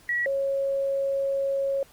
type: tone pair in turn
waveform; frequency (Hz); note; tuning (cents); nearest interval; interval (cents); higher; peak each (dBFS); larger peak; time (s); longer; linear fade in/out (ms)
sine; 1927 / 548.9; B6 / C#5; -43 / -17; octave + minor seventh; 2174; first; -23; neither; 0.09-0.26 / 0.26-1.83; second; 2
effects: pink hiss -55 dBFS RMS until 1.92 s + Opus 48 kbps